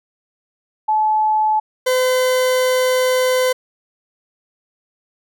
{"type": "tone pair in turn", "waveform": ["sine", "40% pulse"], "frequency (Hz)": [862, 510], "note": ["A5", "C5"], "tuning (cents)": [-36, -44], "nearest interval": "major sixth", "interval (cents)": 908, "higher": "first", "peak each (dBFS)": -13, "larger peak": "neither", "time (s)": [[0.88, 1.6], [1.86, 3.53]], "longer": "second", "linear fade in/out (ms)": 10, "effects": []}